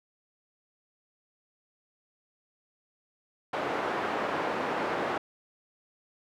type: band-pass noise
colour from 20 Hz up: pink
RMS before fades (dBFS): -31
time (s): 3.53-5.18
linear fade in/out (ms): 5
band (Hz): 380 to 1500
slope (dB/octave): 12
effects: none